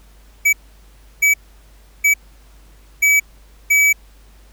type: tone bursts at uneven times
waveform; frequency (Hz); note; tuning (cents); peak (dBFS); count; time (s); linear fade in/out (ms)
square; 2286; D7; -47; -11; 5; 0.45-0.53 / 1.22-1.34 / 2.04-2.14 / 3.02-3.2 / 3.7-3.93; 10
effects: added 50 Hz sine -44 dBFS peak until 4.52 s + pink hiss -53 dBFS RMS until 4.52 s